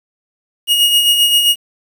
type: tone with tremolo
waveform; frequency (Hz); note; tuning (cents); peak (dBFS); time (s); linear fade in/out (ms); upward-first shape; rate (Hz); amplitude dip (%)
45% pulse; 2873; F7; +48; -7; 0.67-1.56; 50; sine; 7.6; 45
effects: 7-bit